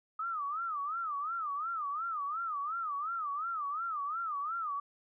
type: tone with vibrato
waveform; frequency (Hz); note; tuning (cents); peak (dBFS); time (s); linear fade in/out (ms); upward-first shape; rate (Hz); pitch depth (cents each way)
sine; 1244.5; D#6; 0; -33; 0.19-4.8; 5; sine; 2.8; 180
effects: none